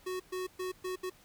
square tone bursts at uneven times, 369.1 Hz, F#4, 4 cents flat, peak -35 dBFS, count 5, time 0.06-0.2 / 0.32-0.47 / 0.59-0.72 / 0.84-0.96 / 1.03-1.1 s, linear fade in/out 10 ms, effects pink hiss -61 dBFS RMS until 1.24 s

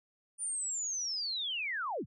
sine linear sweep, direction down, 9397 to 55.1 Hz, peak -33 dBFS, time 0.38-2.06 s, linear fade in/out 50 ms, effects none

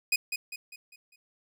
sawtooth tone with echo, 2489 Hz, D#7, in tune, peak -19 dBFS, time 0.12-0.16 s, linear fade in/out 5 ms, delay 200 ms, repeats 5, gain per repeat -7 dB, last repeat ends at 1.16 s, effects none

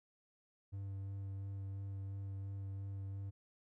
triangle tone with vibrato, 98 Hz, G2, in tune, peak -39 dBFS, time 0.72-3.31 s, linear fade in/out 20 ms, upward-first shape sine, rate 2.9 Hz, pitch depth 12 cents each way, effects none

